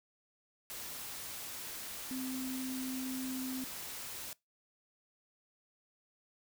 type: tone in noise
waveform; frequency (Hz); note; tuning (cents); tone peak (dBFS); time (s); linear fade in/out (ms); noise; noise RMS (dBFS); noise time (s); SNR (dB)
sine; 259.5; C4; -14; -37; 2.11-3.64; 0; white; -44; 0.7-4.33; +4
effects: noise-tail reverb RT60 0.2 s tail -23 dB re dry